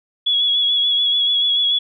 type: tone with vibrato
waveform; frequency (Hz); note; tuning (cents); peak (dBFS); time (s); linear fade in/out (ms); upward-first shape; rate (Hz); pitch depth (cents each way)
sine; 3368; G#7; +24; -14; 0.26-1.79; 10; sine; 6.9; 29
effects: none